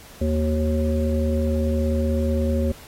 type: harmonic tone with a mistuned harmonic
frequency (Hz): 77.78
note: D#2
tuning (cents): 0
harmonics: 1 / 3 / 5 / 7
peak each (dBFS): -21 / -24 / -30 / -27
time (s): 0.21-2.72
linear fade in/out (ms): 5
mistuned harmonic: 5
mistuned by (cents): -43
effects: pink hiss -45 dBFS RMS until 2.87 s + AAC 48 kbps